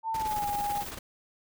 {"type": "tone with pitch glide", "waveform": "sine", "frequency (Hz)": [895, 820.7], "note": ["A5", "G#5"], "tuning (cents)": [29, -21], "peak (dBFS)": -28, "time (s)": [0.03, 0.85], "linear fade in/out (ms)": 50, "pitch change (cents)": -150, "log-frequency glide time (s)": [0.16, 0.44]}
{"type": "noise with tremolo", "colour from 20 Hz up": "pink", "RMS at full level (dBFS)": -39, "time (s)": [0.14, 0.99], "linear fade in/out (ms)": 5, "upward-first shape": "square", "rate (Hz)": 18, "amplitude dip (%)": 55}
{"type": "noise", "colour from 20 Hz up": "violet", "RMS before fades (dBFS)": -42, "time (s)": [0.27, 0.91], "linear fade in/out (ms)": 5}
{"effects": []}